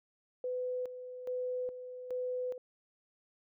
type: tone with tremolo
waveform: sine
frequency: 502 Hz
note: B4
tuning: 28 cents sharp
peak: -33 dBFS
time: 0.44-2.58 s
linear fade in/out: 2 ms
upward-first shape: square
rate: 1.2 Hz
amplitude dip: 65%
effects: none